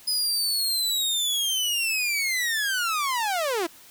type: linear sweep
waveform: sawtooth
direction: down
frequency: 5030 to 313.3 Hz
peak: -20 dBFS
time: 0.07-3.67 s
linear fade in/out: 10 ms
effects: white hiss -50 dBFS RMS until 3.9 s